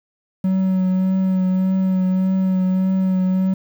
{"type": "tone with vibrato", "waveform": "triangle", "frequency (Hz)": 187.5, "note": "F#3", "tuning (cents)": 23, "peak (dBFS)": -13, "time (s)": [0.44, 3.54], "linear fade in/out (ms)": 5, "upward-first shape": "triangle", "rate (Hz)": 1.7, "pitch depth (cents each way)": 23, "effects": ["8-bit"]}